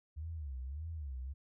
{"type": "tone with vibrato", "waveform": "sine", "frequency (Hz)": 72.4, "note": "D2", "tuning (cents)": -24, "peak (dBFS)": -39, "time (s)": [0.16, 1.34], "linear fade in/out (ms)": 20, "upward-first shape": "sine", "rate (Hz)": 1.7, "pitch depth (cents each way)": 230, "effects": []}